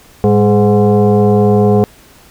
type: tone with frequency modulation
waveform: sine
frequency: 107.7 Hz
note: A2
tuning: 37 cents flat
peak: -6 dBFS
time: 0.24-1.84 s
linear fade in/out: 0 ms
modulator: 311 Hz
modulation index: 1.6
effects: pink hiss -43 dBFS RMS until 2.3 s